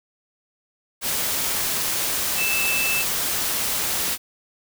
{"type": "tone in noise", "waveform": "sine", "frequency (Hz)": 2637, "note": "E7", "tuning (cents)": 0, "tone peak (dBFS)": -22, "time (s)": [2.36, 3.05], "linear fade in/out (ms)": 50, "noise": "white", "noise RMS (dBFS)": -24, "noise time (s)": [1.01, 4.18], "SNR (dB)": -1, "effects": []}